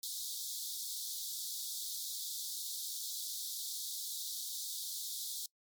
pink high-pass noise, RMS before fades -41 dBFS, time 0.03-5.46 s, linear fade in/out 2 ms, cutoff 3500 Hz, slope 96 dB/octave, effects noise-tail reverb RT60 0.1 s tail -23 dB re dry + MP3 96 kbps

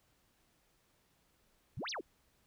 sine exponential two-way sweep, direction up then down, 82.41 to 6330 to 274.7 Hz, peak -38 dBFS, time 1.77-2.01 s, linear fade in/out 5 ms, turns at 1.9 s, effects pink hiss -73 dBFS RMS until 2.46 s

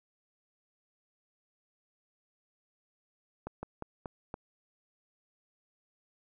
slowing click train, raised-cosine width 1 ms, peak -24 dBFS, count 5, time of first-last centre 3.47-4.341 s, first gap 160 ms, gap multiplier 1.21, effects none

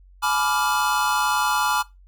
square chord, G# diminished seventh, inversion none, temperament equal with one note detuned, 850.5 / 987.8 / 1174.7 / 1396.9 Hz, G#5 / B5 / D6 / F6, +41 / 0 / 0 / 0 cents, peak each -26 dBFS, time 0.22-1.83 s, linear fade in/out 20 ms, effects noise-tail reverb RT60 0.2 s tail -19 dB re dry + added 46 Hz sine -47 dBFS peak until 2.07 s

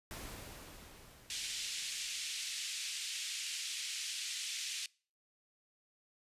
pink noise with exponential decay, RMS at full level -45 dBFS, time 0.11-3.24 s, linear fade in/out 0 ms, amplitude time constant 680 ms
pink band-pass noise, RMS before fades -41 dBFS, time 1.3-4.86 s, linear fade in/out 2 ms, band 2500 to 8700 Hz, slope 24 dB/octave
effects noise-tail reverb RT60 0.4 s tail -24 dB re dry + resampled to 32000 Hz

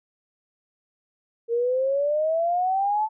sine exponential sweep, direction up, 459.3 to 880 Hz, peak -20 dBFS, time 1.48-3.09 s, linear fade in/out 50 ms, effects none

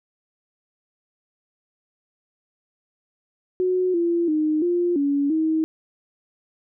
sine tone with pitch steps, 367.1 / 341.4 / 308 / 350.1 / 283.2 / 317.4 Hz, F#4 / F4 / D#4 / F4 / C#4 / D#4, -14 / -39 / -17 / +4 / +37 / +35 cents, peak -18 dBFS, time 3.6-5.64 s, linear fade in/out 0 ms, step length 340 ms, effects none

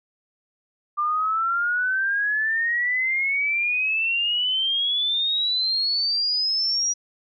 sine exponential sweep, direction up, 1185 to 5780 Hz, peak -20 dBFS, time 0.97-6.94 s, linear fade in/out 20 ms, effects none

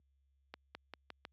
accelerating click train, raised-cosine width 0.3 ms, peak -29 dBFS, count 5, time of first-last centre 0.54-1.251 s, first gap 210 ms, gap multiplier 0.89, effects added 68 Hz sine -53 dBFS peak until 1.32 s + high-pass 200 Hz 12 dB/octave

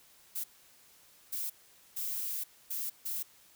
violet noise bursts at uneven times, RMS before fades -36 dBFS, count 5, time 0.35-0.44 / 1.32-1.5 / 1.96-2.44 / 2.7-2.9 / 3.05-3.23 s, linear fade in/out 10 ms, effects white hiss -61 dBFS RMS until 3.55 s

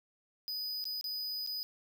square tone with dropouts, 4978 Hz, D#8, in tune, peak -36 dBFS, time 0.48-1.63 s, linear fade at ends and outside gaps 0 ms, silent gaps 0.841-0.854 / 1.011-1.042 / 1.464-1.473 s, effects none

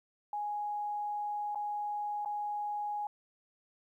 sine tone with dropouts, 830.6 Hz, G#5, in tune, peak -33 dBFS, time 0.33-3.07 s, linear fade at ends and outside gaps 2 ms, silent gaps 1.548-1.556 / 2.249-2.258 s, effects 12-bit

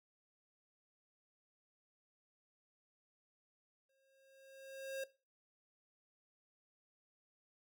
square tone with exponential growth, 538 Hz, C5, 48 cents sharp, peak -39 dBFS, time 3.89-5.04 s, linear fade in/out 5 ms, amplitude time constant 250 ms, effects noise-tail reverb RT60 0.3 s tail -18 dB re dry

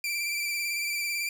sawtooth tone with vibrato, 2349 Hz, D7, in tune, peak -25 dBFS, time 0.04-1.29 s, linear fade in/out 2 ms, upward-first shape square, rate 18 Hz, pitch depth 26 cents each way, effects none

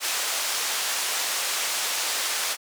white band-pass noise, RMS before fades -27 dBFS, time 0-2.57 s, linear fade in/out 50 ms, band 590 to 8200 Hz, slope 12 dB/octave, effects none

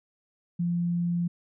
sine tone, 173 Hz, F3, 16 cents flat, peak -24 dBFS, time 0.59-1.28 s, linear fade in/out 10 ms, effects none

